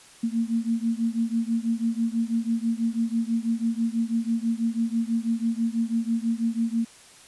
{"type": "beating tone pair", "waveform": "sine", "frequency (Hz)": [226.9, 233], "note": ["A#3", "A#3"], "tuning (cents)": [-47, -1], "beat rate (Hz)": 6.1, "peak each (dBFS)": [-25, -26], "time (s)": [0.23, 6.85], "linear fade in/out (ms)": 10, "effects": ["white hiss -50 dBFS RMS until 7.27 s", "resampled to 24000 Hz"]}